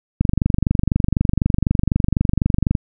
click train, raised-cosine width 5 ms, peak -3 dBFS, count 62, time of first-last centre 0.21-2.752 s, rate 24 Hz, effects none

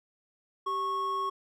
triangle tone pair together, 389.2 / 1100 Hz, G4 / C#6, -12 / -14 cents, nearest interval octave + tritone, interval 1798 cents, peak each -36 / -27 dBFS, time 0.66-1.3 s, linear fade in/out 10 ms, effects none

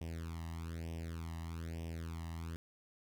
sawtooth tone with flanger, 82.6 Hz, E2, 4 cents sharp, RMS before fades -43 dBFS, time 0.01-2.56 s, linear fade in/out 0 ms, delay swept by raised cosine 0.35 to 1.04 ms, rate 1.1 Hz, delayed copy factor +0.9, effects none

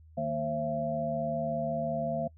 sine tone cluster, 155.7 / 230 / 533 / 674 Hz, D#3 / A#3 / C5 / E5, +2 / -23 / +32 / +38 cents, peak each -37 / -36 / -37 / -31 dBFS, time 0.17-2.28 s, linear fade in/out 10 ms, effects noise-tail reverb RT60 0.1 s tail -25 dB re dry + added 79 Hz sine -52 dBFS peak until 2.37 s

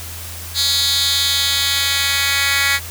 10% pulse tone with high-pass filter sweep, 278.6 Hz, C#4, 9 cents sharp, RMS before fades -17 dBFS, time 0.54-2.8 s, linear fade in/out 50 ms, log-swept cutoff 4100 to 2200 Hz, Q 2.8, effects added 84 Hz sine -32 dBFS peak until 2.9 s + white hiss -32 dBFS RMS until 2.9 s

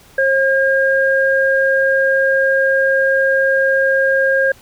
sine tone pair together, 537.6 / 1616 Hz, C5 / G#6, +47 / -48 cents, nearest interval octave + perfect fifth, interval 1905 cents, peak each -14 dBFS, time 0.18-4.52 s, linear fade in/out 5 ms, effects pink hiss -46 dBFS RMS until 4.61 s

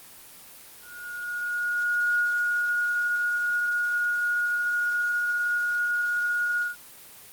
sine tone with ADSR envelope, 1440 Hz, F#6, 47 cents flat, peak -20 dBFS, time 0.8-6.76 s, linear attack 1400 ms, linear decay 89 ms, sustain -2 dB, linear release 140 ms, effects white hiss -47 dBFS RMS until 7.32 s + Opus 24 kbps

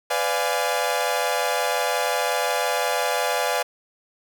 sawtooth chord, B diminished seventh, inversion none, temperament equal with one note detuned, 501.6 / 587.3 / 698.5 / 830.6 Hz, B4 / D5 / F5 / Ab5, +27 / 0 / 0 / 0 cents, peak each -23 dBFS, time 0.1-3.63 s, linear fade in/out 10 ms, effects none

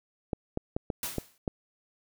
clicks, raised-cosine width 2 ms, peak -16 dBFS, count 6, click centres 0.332 / 0.574 / 0.765 / 0.902 / 1.183 / 1.478 s
white noise with exponential decay, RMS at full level -31 dBFS, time 1.03-1.38 s, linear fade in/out 2 ms, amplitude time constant 75 ms
effects none

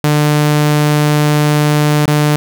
sawtooth tone with dropouts, 149.2 Hz, D3, 28 cents sharp, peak -5 dBFS, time 0.04-2.36 s, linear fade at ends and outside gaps 0 ms, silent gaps 2.057-2.079 s, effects none

